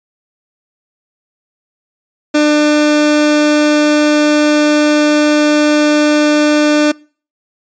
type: tone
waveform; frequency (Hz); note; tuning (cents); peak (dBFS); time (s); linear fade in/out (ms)
30% pulse; 299.2; D4; +32; -5; 2.34-6.92; 10
effects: noise-tail reverb RT60 0.4 s tail -24 dB re dry + resampled to 16000 Hz